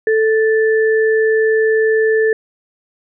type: tone pair together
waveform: sine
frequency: 440 / 1757.8 Hz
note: A4 / A6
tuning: 0 / -2 cents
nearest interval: 2 octaves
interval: 2398 cents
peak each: -11 / -19 dBFS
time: 0.07-2.33 s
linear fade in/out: 2 ms
effects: none